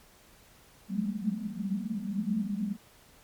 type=band-pass noise; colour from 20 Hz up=pink; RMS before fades=-32 dBFS; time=0.88-2.77 s; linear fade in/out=50 ms; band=190 to 220 Hz; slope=96 dB/octave; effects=pink hiss -58 dBFS RMS until 3.23 s + MP3 96 kbps